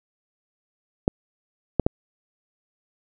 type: clicks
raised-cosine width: 2 ms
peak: -4 dBFS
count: 3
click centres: 1.079 / 1.797 / 1.865 s
effects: none